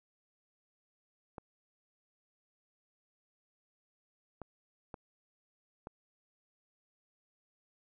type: clicks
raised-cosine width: 1 ms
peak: -29 dBFS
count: 4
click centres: 1.382 / 4.417 / 4.942 / 5.871 s
effects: none